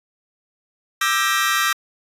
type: chord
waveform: sawtooth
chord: E half-diminished seventh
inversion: third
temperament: just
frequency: 1186.7 / 1318.5 / 1582.2 / 1898.7 Hz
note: D6 / E6 / G6 / Bb6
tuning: +18 / 0 / +16 / +31 cents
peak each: -19 dBFS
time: 1.01-1.73 s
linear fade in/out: 5 ms
effects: resampled to 32000 Hz